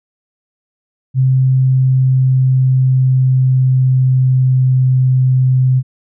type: tone with pitch glide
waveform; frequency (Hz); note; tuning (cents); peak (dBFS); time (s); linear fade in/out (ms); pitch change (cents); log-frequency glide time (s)
sine; 130.81 to 129.16; C3 to C3; 0 to -22; -8; 1.14-5.83; 50; -22; 1.41-4.87
effects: none